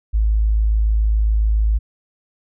sine tone, 53.6 Hz, A1, 45 cents flat, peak -13 dBFS, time 0.13-1.79 s, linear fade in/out 20 ms, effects none

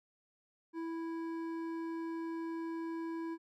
sine tone with hard clipping, 329.6 Hz, E4, in tune, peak -39 dBFS, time 0.73-3.38 s, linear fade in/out 50 ms, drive 10 dB, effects none

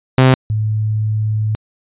sawtooth / sine tone pair in turn, 130.1 / 107.84 Hz, C3 / A2, -9 / -34 cents, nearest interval minor third, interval 325 cents, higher first, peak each -3 / -14 dBFS, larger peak first, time 0.18-0.34 / 0.5-1.55 s, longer second, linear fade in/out 0 ms, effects resampled to 8000 Hz

